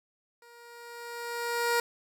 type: tone with level ramp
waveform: 15% pulse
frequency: 472.8 Hz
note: A#4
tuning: 24 cents sharp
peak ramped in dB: -47 to -17 dBFS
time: 0.42-1.8 s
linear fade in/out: 2 ms
effects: none